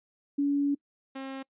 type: tone pair in turn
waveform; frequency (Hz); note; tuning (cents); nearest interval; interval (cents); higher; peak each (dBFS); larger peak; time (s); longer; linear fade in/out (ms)
sine / sawtooth; 284 / 268.1; C#4 / C4; +42 / +42; minor second; 100; first; -23 / -32; first; 0.38-0.75 / 1.15-1.43; first; 10
effects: noise-tail reverb RT60 0.1 s tail -24 dB re dry + resampled to 8000 Hz